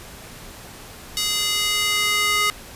square tone with high-pass filter sweep, 415.3 Hz, G#4, in tune, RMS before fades -21 dBFS, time 1.17-2.5 s, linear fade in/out 0 ms, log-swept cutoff 3700 to 1600 Hz, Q 1.4, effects pink hiss -40 dBFS RMS until 2.75 s + resampled to 32000 Hz

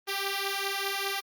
5% pulse beating tone pair, 391.8 / 396.8 Hz, G4 / G4, -1 / +21 cents, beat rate 5 Hz, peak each -21 dBFS, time 0.07-1.21 s, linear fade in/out 20 ms, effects Opus 32 kbps

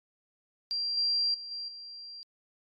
sine tone with level steps, 4741 Hz, D8, 16 cents sharp, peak -29 / -25 / -39 / -35 / -42 dBFS, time 0.71-2.23 s, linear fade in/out 0 ms, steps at 0.97 / 1.34 / 1.51 / 1.68 s, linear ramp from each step 5 ms, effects AAC 32 kbps

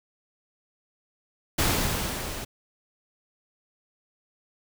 pink noise with level ramp, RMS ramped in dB -22 to -36 dBFS, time 1.58-2.45 s, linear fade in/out 10 ms, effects none

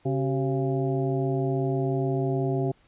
harmonic tone with a mistuned harmonic, 136.3 Hz, C#3, 29 cents flat, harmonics 1 / 2 / 3 / 4 / 5 / 6, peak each -26 / -31 / -28 / -40 / -33 / -43 dBFS, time 0.05-2.72 s, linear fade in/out 10 ms, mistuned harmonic 3, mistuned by -98 cents, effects pink hiss -62 dBFS RMS until 2.87 s + resampled to 8000 Hz

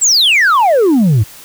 sine exponential sweep, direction down, 8050 to 96.6 Hz, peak -4 dBFS, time 0.01-1.24 s, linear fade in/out 20 ms, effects tanh soft clip ceiling -6 dBFS + white hiss -36 dBFS RMS until 1.44 s

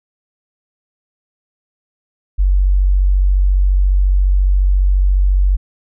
sine tone, 47.21 Hz, F#1, 36 cents sharp, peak -9 dBFS, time 2.38-5.57 s, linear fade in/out 20 ms, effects none

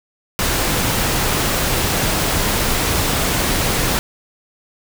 pink noise, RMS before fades -18 dBFS, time 0.39-3.99 s, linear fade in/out 0 ms, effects none

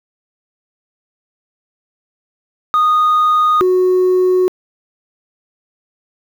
sine tone pair in turn, 1236 / 367.5 Hz, D#6 / F#4, -12 / -12 cents, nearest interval octave + major sixth, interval 2100 cents, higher first, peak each -7 dBFS, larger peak neither, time 2.74-3.61 / 3.61-4.48 s, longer neither, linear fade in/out 0 ms, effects tanh soft clip ceiling -8 dBFS + 7-bit

